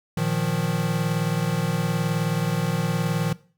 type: chord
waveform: square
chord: Bb suspended fourth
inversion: none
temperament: equal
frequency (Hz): 116.54 / 155.56 / 174.61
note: Bb2 / Eb3 / F3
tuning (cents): 0 / 0 / 0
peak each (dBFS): -30 / -25 / -27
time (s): 0.17-3.33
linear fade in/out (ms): 5
effects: noise-tail reverb RT60 0.4 s tail -19 dB re dry